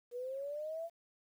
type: linear sweep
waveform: sine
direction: up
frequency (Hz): 476.6 to 680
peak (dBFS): -38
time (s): 0.11-0.9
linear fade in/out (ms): 50
effects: 11-bit